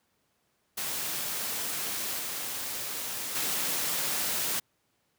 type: noise with level steps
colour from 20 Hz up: white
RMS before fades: -33 / -35 / -30 dBFS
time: 0.77-4.6 s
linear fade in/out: 10 ms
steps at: 2.19 / 3.35 s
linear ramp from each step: 2 ms
effects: pink hiss -73 dBFS RMS until 5.18 s + high-pass 100 Hz 12 dB/octave